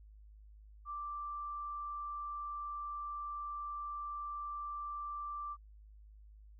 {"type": "tone", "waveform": "sine", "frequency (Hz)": 1174.7, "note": "D6", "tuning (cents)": 0, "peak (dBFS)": -39, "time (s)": [0.85, 5.57], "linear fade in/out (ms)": 50, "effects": ["added 52 Hz sine -54 dBFS peak until 6.59 s"]}